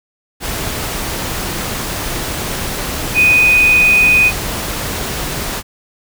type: tone in noise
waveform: sine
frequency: 2489 Hz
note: D#7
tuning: in tune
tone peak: -7 dBFS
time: 3.14-4.32 s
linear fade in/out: 50 ms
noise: pink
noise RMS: -21 dBFS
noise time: 0.4-5.63 s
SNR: +11 dB
effects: none